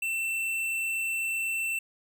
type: tone with hard clipping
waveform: triangle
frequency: 2683 Hz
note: E7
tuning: 30 cents sharp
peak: -29 dBFS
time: 0.02-1.79 s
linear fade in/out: 5 ms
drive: 16 dB
effects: none